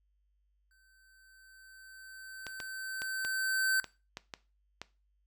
square tone with exponential growth, 1540 Hz, G6, 31 cents flat, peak -26 dBFS, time 0.71-3.8 s, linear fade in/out 1 ms, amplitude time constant 670 ms
clicks, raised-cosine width 0.2 ms, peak -22 dBFS, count 8, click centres 2.467 / 2.602 / 3.019 / 3.249 / 3.843 / 4.171 / 4.338 / 4.816 s
effects noise-tail reverb RT60 0.3 s tail -18 dB re dry + added 50 Hz sine -70 dBFS peak until 5.26 s

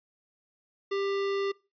square tone, 395.7 Hz, G4, 16 cents sharp, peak -28 dBFS, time 0.91-1.52 s, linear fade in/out 10 ms, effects noise-tail reverb RT60 0.3 s tail -24 dB re dry + resampled to 11025 Hz

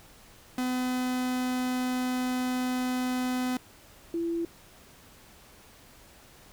45% pulse / sine tone pair in turn, 252.5 / 336.4 Hz, B3 / E4, +39 / +35 cents, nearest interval perfect fourth, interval 496 cents, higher second, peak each -27 dBFS, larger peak neither, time 0.58-3.57 / 4.14-4.45 s, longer first, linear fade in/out 2 ms, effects pink hiss -54 dBFS RMS until 6.52 s

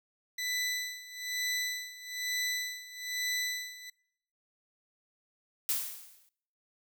20% pulse tone with tremolo, 1991 Hz, B6, 14 cents sharp, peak -25 dBFS, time 0.38-3.9 s, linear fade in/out 5 ms, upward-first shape sine, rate 1.1 Hz, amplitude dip 85%
blue noise with exponential decay, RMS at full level -28 dBFS, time 5.69-6.29 s, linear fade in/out 0 ms, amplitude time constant 130 ms
effects noise-tail reverb RT60 0.7 s tail -23 dB re dry

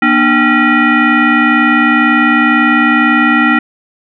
sine tone with frequency modulation, 838 Hz, G#5, 15 cents sharp, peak -6 dBFS, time 0.02-3.59 s, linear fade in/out 5 ms, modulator 538 Hz, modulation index 2.6, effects none

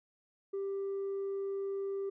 triangle tone with tanh clipping, 393.3 Hz, G4, 6 cents sharp, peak -34 dBFS, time 0.53-2.1 s, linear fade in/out 10 ms, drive 6 dB, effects none

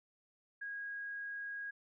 sine tone, 1642 Hz, G#6, 20 cents flat, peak -40 dBFS, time 0.61-1.71 s, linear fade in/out 10 ms, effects none

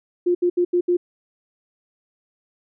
sine tone bursts at uneven times, 353.4 Hz, F4, 21 cents sharp, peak -15 dBFS, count 5, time 0.26-0.35 / 0.42-0.5 / 0.57-0.65 / 0.73-0.81 / 0.88-0.97 s, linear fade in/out 10 ms, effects none

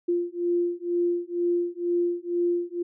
sine beating tone pair, 347.3 / 349.4 Hz, F4 / F4, -10 / +1 cents, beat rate 2.1 Hz, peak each -26 dBFS, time 0.08-2.83 s, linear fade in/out 10 ms, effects none

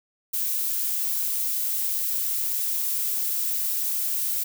violet noise, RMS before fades -26 dBFS, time 0.33-4.44 s, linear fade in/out 10 ms, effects none

